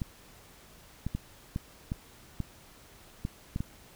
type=clicks; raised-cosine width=5 ms; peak=-19 dBFS; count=9; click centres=0.018 / 1.066 / 1.15 / 1.561 / 1.919 / 2.403 / 3.251 / 3.561 / 3.605 s; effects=pink hiss -55 dBFS RMS until 3.95 s